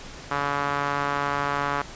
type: tone with band-pass filter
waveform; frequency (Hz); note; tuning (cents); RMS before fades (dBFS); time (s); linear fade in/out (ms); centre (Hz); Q
sawtooth; 142.5; C#3; +48; -26; 0.31-1.82; 5; 1200; 2
effects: pink hiss -41 dBFS RMS until 1.95 s + resampled to 16000 Hz